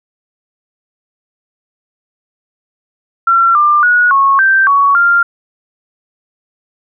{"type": "tone with pitch steps", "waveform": "sine", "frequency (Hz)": [1361, 1192, 1457, 1098, 1564, 1121, 1394], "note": ["F6", "D6", "F#6", "C#6", "G6", "C#6", "F6"], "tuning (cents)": [-45, 25, -27, -17, -4, 19, -4], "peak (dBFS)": -6, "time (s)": [3.27, 5.23], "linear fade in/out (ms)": 5, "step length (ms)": 280, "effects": []}